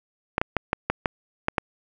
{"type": "clicks", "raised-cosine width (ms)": 0.5, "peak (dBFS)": -6, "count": 8, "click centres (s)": [0.381, 0.415, 0.567, 0.731, 0.9, 1.058, 1.484, 1.582], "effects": []}